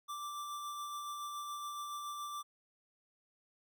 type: tone with tremolo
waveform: square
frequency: 1174 Hz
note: D6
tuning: 1 cent flat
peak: -40 dBFS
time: 0.08-2.43 s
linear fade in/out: 20 ms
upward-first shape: sine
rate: 7.1 Hz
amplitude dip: 25%
effects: none